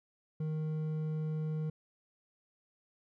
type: tone with hard clipping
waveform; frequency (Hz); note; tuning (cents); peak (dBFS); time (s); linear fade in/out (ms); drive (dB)
triangle; 155.56; D#3; 0; -34; 0.4-1.7; 5; 9
effects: none